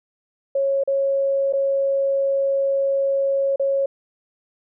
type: tone with dropouts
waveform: sine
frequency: 549 Hz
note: C#5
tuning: 17 cents flat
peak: -17 dBFS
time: 0.55-3.86 s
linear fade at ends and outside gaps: 5 ms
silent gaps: 0.837-0.875 / 1.526-1.534 / 3.56-3.596 s
effects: none